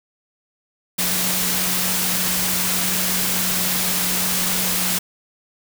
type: tone in noise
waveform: sine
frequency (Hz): 182.5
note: F#3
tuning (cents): -24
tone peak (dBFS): -29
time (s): 0.98-4.99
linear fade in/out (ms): 10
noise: white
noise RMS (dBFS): -21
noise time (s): 0.98-4.99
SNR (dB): -11
effects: none